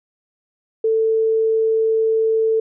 sine tone, 444.4 Hz, A4, 17 cents sharp, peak -14 dBFS, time 0.84-2.6 s, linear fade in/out 5 ms, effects none

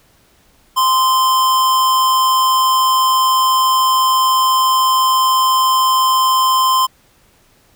square tone with amplitude modulation, 1039 Hz, C6, 12 cents flat, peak -10 dBFS, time 0.76-6.87 s, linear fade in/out 20 ms, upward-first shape sine, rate 218 Hz, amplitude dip 30%, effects pink hiss -53 dBFS RMS until 7.75 s

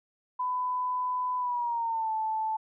sine tone with pitch glide, 1001 to 876.5 Hz, B5 to A5, +23 to -7 cents, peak -27 dBFS, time 0.39-2.57 s, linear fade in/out 10 ms, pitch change -230 cents, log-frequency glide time 1.38-2.12 s, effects none

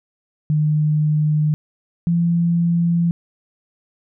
sine tone pair in turn, 152 / 170.2 Hz, D#3 / F3, -40 / -44 cents, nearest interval major second, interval 196 cents, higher second, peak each -14 dBFS, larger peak neither, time 0.5-1.54 / 2.07-3.11 s, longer neither, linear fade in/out 0 ms, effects none

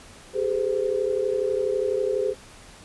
sine tone cluster, 394.5 / 426.6 / 512 Hz, G4 / G#4 / C5, +11 / +46 / -38 cents, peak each -26 dBFS, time 0.33-2.35 s, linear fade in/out 50 ms, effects pink hiss -47 dBFS RMS until 2.84 s + resampled to 24000 Hz

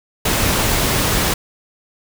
pink noise, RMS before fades -17 dBFS, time 0.25-1.34 s, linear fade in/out 5 ms, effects none

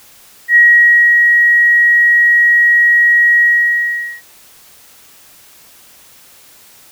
sine tone with ADSR envelope, 1900 Hz, A#6, 33 cents sharp, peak -3 dBFS, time 0.48-4.22 s, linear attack 75 ms, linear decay 590 ms, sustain -3 dB, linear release 800 ms, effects white hiss -43 dBFS RMS until 6.91 s

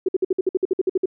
sine tone bursts, 373.7 Hz, F#4, 17 cents sharp, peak -15 dBFS, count 13, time 0.06-1.058 s, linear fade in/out 5 ms, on 26 ms, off 55 ms, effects none

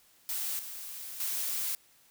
blue noise with level steps, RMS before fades -34 / -42 / -33 dBFS, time 0.29-1.75 s, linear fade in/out 0 ms, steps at 0.59 / 1.2 s, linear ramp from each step 2 ms, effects white hiss -63 dBFS RMS until 2.1 s

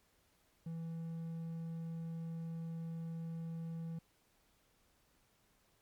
triangle tone, 164.81 Hz, E3, in tune, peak -38 dBFS, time 0.66-3.99 s, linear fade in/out 5 ms, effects pink hiss -73 dBFS RMS until 5.81 s + MP3 96 kbps

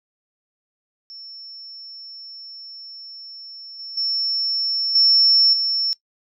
sine tone with level steps, 5400 Hz, E8, 41 cents sharp, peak -36 / -32 / -20 / -12 / -19 dBFS, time 1.1-5.93 s, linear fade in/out 0 ms, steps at 3.79 / 3.97 / 4.95 / 5.53 s, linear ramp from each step 5 ms, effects noise-tail reverb RT60 0.1 s tail -21 dB re dry

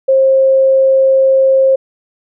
sine tone, 533 Hz, C5, 32 cents sharp, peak -6 dBFS, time 0.08-1.76 s, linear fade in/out 10 ms, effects none

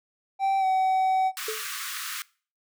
triangle tone with pitch glide, 778 to 756.7 Hz, G5 to F#5, -13 to +39 cents, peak -19 dBFS, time 0.39-1.32 s, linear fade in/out 50 ms, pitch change -48 cents, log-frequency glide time 0.59-0.65 s
pink high-pass noise, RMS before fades -34 dBFS, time 1.37-2.22 s, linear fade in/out 0 ms, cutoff 1100 Hz, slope 96 dB/octave
triangle tone with exponential decay, 437.3 Hz, A4, 11 cents flat, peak -24 dBFS, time 1.48-1.68 s, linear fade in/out 5 ms, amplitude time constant 43 ms
effects noise-tail reverb RT60 0.4 s tail -22 dB re dry

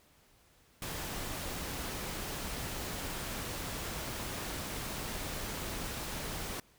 pink noise, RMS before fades -39 dBFS, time 0.82-6.6 s, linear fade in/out 2 ms, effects pink hiss -65 dBFS RMS until 6.78 s

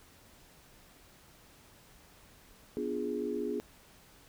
sine chord, B diminished seventh, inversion none, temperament equal, 246.9 / 293.7 / 349.2 / 415.3 Hz, B3 / D4 / F4 / Ab4, 0 / 0 / 0 / 0 cents, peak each -38 / -39 / -39 / -35 dBFS, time 2.77-3.6 s, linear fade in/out 0 ms, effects pink hiss -59 dBFS RMS until 4.28 s

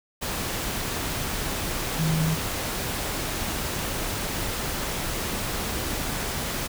sine tone in noise, 159.6 Hz, D#3, 44 cents sharp, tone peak -21 dBFS, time 1.98-2.36 s, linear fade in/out 20 ms, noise pink, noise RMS -29 dBFS, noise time 0.21-6.68 s, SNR +5 dB, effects none

